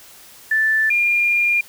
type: tone pair in turn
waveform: sine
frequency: 1760 / 2408 Hz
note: A6 / D7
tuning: 0 / +43 cents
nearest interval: perfect fourth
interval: 543 cents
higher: second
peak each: -14 dBFS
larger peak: neither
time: 0.51-0.9 / 0.9-1.61 s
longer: second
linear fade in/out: 5 ms
effects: white hiss -44 dBFS RMS until 1.68 s